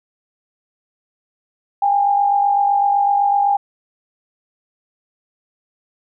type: tone pair together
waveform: sine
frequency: 805.1 / 853 Hz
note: G5 / G#5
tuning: +46 / +46 cents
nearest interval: minor second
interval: 100 cents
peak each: -13 / -22 dBFS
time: 1.82-3.57 s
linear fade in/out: 5 ms
effects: none